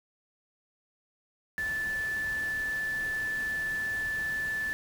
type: tone in noise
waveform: sine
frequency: 1749 Hz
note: A6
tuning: 11 cents flat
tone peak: -29 dBFS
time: 1.58-4.73 s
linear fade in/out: 0 ms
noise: pink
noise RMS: -45 dBFS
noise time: 1.58-4.73 s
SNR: +13 dB
effects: none